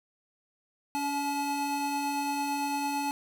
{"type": "tone pair together", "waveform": "square", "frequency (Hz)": [283.1, 858.2], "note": ["C#4", "A5"], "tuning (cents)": [37, -43], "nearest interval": "octave + perfect fifth", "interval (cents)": 1920, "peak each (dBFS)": [-34, -31], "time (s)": [0.95, 3.11], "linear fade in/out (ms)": 0, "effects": []}